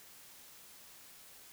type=silence; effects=white hiss -56 dBFS RMS until 1.52 s